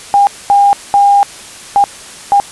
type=tone bursts at uneven times; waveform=sine; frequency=806 Hz; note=G5; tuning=48 cents sharp; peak=-4 dBFS; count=5; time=0.14-0.27 / 0.5-0.73 / 0.94-1.23 / 1.76-1.84 / 2.32-2.4 s; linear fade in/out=0 ms; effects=white hiss -31 dBFS RMS until 2.51 s + resampled to 24000 Hz